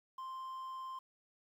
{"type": "tone with quantisation", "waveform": "triangle", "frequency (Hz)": 1047, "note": "C6", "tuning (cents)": 1, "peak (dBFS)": -40, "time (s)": [0.18, 0.99], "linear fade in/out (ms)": 5, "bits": 11, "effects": []}